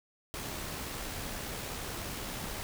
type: noise with amplitude modulation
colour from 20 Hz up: pink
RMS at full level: -38 dBFS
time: 0.34-2.63 s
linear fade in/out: 0 ms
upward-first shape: sine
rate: 70.5 Hz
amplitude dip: 25%
effects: none